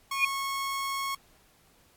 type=tone with exponential growth; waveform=sine; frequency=2446 Hz; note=D#7; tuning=30 cents flat; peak=-17 dBFS; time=0.11-0.25 s; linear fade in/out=5 ms; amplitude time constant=29 ms
type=tone; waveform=sawtooth; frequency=1096 Hz; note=C#6; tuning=20 cents flat; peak=-26 dBFS; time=0.11-1.15 s; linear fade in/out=5 ms
effects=pink hiss -62 dBFS RMS until 1.96 s + AAC 64 kbps